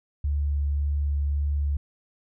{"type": "tone with vibrato", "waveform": "sine", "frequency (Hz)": 72, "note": "D2", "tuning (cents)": -34, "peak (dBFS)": -22, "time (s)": [0.24, 1.77], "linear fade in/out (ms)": 5, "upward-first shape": "sine", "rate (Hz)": 1.8, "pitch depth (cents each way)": 9, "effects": []}